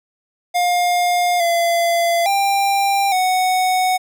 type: tone with pitch steps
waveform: square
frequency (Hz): 709 / 682 / 793 / 741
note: F5 / F5 / G5 / F#5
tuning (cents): +26 / -41 / +20 / +2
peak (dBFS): -15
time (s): 0.54-3.98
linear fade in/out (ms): 20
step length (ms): 860
effects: none